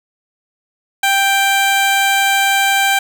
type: tone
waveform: 15% pulse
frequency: 786 Hz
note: G5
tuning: 4 cents sharp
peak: -5 dBFS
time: 1.03-2.99 s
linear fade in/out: 5 ms
effects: none